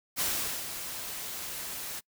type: noise with ADSR envelope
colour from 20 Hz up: white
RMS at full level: -29 dBFS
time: 0.16-2.01 s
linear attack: 40 ms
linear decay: 440 ms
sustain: -9 dB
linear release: 27 ms
effects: noise-tail reverb RT60 0.1 s tail -26 dB re dry